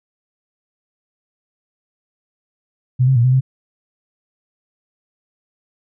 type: tone with pitch steps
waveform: sine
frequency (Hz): 126.8 / 132.8 / 118.1 / 128 / 131.2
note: B2 / C3 / A#2 / C3 / C3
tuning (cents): +46 / +26 / +23 / -38 / +5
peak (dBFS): -10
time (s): 2.99-3.41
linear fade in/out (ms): 20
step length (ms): 84
effects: none